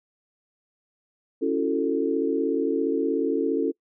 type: chord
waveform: sine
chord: F# minor seventh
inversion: second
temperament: just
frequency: 277.5 / 333 / 370 / 444 Hz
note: C#4 / E4 / F#4 / A4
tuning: +2 / +18 / 0 / +16 cents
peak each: -26 / -27 / -30 / -25 dBFS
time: 1.41-3.72 s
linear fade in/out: 20 ms
effects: noise-tail reverb RT60 0.1 s tail -24 dB re dry